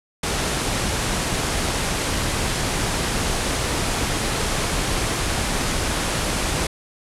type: low-pass noise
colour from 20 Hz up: pink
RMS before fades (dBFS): -23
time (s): 0.23-6.67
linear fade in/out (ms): 5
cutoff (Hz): 11000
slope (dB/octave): 48
effects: none